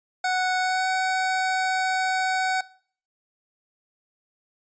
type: tone with pitch glide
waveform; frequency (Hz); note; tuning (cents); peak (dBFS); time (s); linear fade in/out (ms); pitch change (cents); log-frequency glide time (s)
25% pulse; 740 to 751.2; F#5 to F#5; 0 to +26; -18; 0.24-2.61; 5; +26; 0.6-0.87
effects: noise-tail reverb RT60 0.5 s tail -21 dB re dry + resampled to 16000 Hz

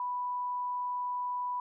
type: tone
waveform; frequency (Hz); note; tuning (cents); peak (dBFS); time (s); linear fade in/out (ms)
sine; 987.8; B5; 0; -31; 0-1.6; 2
effects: none

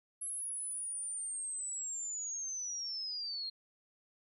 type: linear sweep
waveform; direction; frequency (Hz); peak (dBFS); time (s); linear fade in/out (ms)
sine; down; 10950 to 4186; -37; 0.21-3.5; 10
effects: none

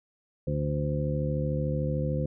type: harmonic tone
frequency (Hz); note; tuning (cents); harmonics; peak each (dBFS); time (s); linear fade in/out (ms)
73.42; D2; 0; 1 / 2 / 3 / 4 / 5 / 7; -34 / -28 / -36 / -38 / -40 / -33; 0.47-2.26; 5
effects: none

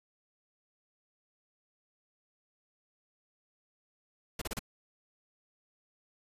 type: noise bursts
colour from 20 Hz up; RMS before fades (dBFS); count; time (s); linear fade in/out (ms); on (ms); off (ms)
pink; -36; 4; 4.39-4.593; 5; 26; 33
effects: resampled to 32000 Hz

